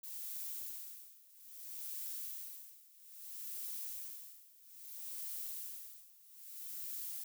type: noise with tremolo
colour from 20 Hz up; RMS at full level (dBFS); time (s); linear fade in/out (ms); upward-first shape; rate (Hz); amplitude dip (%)
violet; -43; 0.03-7.24; 5; sine; 0.61; 90
effects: none

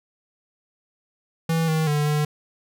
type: tone with pitch steps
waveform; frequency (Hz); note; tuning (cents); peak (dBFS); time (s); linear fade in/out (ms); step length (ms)
square; 163.5 / 158.4 / 148.3 / 149.6; E3 / D#3 / D3 / D3; -14 / +31 / +17 / +32; -20; 1.49-2.25; 5; 190
effects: none

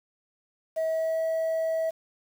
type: tone with pitch glide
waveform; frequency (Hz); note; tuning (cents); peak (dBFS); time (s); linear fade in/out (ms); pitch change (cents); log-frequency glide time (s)
sine; 643 to 647.8; E5 to E5; -43 to -30; -22; 0.76-1.91; 20; +13; 0.87-1.23
effects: tanh soft clip ceiling -23 dBFS + 8-bit

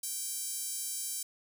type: tone with high-pass filter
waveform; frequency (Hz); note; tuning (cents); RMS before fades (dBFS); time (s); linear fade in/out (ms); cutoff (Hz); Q
5% pulse; 784; G5; 0; -37; 0.03-1.23; 5; 9200; 0.7
effects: none

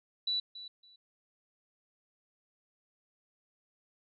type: tone with echo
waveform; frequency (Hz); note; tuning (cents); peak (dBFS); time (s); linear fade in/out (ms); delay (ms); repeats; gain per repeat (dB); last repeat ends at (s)
sine; 3951; B7; 0; -29; 0.27-0.4; 5; 280; 2; -14; 0.96
effects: none

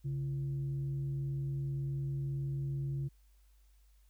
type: tone with frequency modulation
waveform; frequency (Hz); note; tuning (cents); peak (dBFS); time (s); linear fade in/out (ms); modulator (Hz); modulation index
sine; 138.59; C#3; 0; -33; 0.04-3.09; 20; 199; 0.28
effects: added 50 Hz sine -61 dBFS peak until 4.09 s + white hiss -75 dBFS RMS until 4.09 s

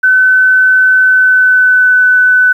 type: tone with pitch glide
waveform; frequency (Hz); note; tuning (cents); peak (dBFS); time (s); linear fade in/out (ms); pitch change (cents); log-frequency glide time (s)
sine; 1516 to 1501.2; F#6 to F#6; +42 to +25; -4; 0.03-2.53; 10; -17; 1.04-1.99
effects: 7-bit

